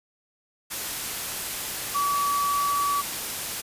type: tone in noise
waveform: sine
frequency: 1143 Hz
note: D6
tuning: 47 cents flat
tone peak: -22 dBFS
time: 1.94-3.02 s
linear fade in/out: 20 ms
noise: white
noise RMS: -31 dBFS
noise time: 0.7-3.62 s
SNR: +6 dB
effects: resampled to 32000 Hz